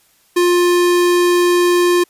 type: tone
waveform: square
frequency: 352.6 Hz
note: F4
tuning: 17 cents sharp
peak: -11 dBFS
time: 0.36-2.04 s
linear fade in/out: 10 ms
effects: white hiss -55 dBFS RMS until 2.09 s + resampled to 32000 Hz